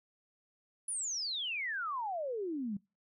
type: exponential sweep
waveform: sine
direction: down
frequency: 10260 to 190.7 Hz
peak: -34 dBFS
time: 0.88-2.77 s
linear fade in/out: 5 ms
effects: noise-tail reverb RT60 0.3 s tail -25 dB re dry